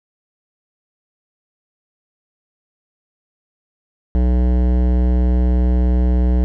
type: tone with hard clipping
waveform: sine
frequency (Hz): 61.6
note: B1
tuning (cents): -4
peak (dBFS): -14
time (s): 4.15-6.44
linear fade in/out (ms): 0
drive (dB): 16
effects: none